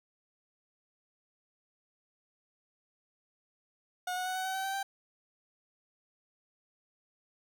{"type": "tone with pitch steps", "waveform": "30% pulse", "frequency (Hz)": [726, 734, 742.1, 750.3, 758.6, 767, 775.4, 784], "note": ["F#5", "F#5", "F#5", "F#5", "F#5", "G5", "G5", "G5"], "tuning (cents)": [-33, -14, 5, 24, 43, -38, -19, 0], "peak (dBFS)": -30, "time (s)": [4.07, 4.83], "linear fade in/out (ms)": 5, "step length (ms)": 95, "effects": []}